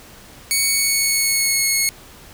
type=tone with pitch glide; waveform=10% pulse; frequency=2231 to 2184 Hz; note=C#7 to C#7; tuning=+11 to -26 cents; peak=-7 dBFS; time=0.51-1.89 s; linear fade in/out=0 ms; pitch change=-37 cents; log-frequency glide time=0.66-1.63 s; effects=pink hiss -43 dBFS RMS until 2.33 s